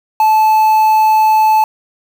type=tone with quantisation; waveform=triangle; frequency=870 Hz; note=A5; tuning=20 cents flat; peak=-5 dBFS; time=0.2-1.64 s; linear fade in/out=2 ms; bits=5; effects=none